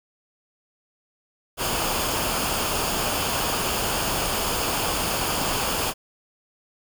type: noise with comb filter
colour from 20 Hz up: pink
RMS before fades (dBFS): -25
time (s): 1.57-5.94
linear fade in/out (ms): 50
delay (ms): 0.51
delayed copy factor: -0.5
effects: none